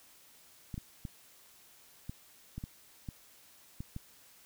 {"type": "clicks", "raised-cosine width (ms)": 5, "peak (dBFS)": -27, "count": 9, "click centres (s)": [0.742, 0.779, 1.052, 2.095, 2.58, 2.639, 3.088, 3.805, 3.964], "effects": ["white hiss -60 dBFS RMS until 4.45 s"]}